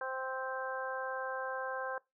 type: harmonic tone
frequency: 261.6 Hz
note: C4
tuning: in tune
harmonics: 2 / 3 / 4 / 5 / 6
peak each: -40 / -43 / -42 / -47 / -41 dBFS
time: 0.01-1.98 s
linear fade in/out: 2 ms
effects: noise-tail reverb RT60 0.2 s tail -21 dB re dry

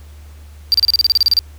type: tone bursts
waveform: triangle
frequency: 4699 Hz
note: D8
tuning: in tune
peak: -7 dBFS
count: 13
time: 0.72-1.39 s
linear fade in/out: 0 ms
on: 22 ms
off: 32 ms
effects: added 74 Hz sine -35 dBFS peak until 1.58 s + pink hiss -49 dBFS RMS until 1.58 s

